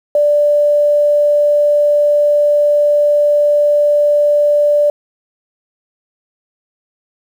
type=tone; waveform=sine; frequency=587.3 Hz; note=D5; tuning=in tune; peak=-8 dBFS; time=0.15-4.9 s; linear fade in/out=2 ms; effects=7-bit